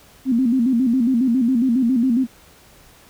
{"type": "tone with vibrato", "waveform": "sine", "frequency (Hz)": 246.9, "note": "B3", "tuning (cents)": 0, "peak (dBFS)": -14, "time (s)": [0.25, 2.27], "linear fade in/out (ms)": 50, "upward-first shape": "square", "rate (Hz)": 7.3, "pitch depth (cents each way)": 110, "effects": ["pink hiss -49 dBFS RMS until 3.09 s"]}